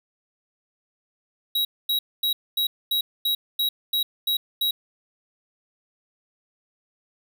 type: tone bursts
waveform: square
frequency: 3849 Hz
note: B7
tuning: 45 cents flat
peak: -21 dBFS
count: 10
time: 1.55-4.71 s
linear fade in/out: 5 ms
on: 100 ms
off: 240 ms
effects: none